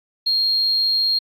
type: tone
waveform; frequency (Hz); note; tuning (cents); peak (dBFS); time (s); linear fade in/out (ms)
sine; 4235; C8; +20; -15; 0.26-1.19; 10
effects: tanh soft clip ceiling -11 dBFS + AAC 48 kbps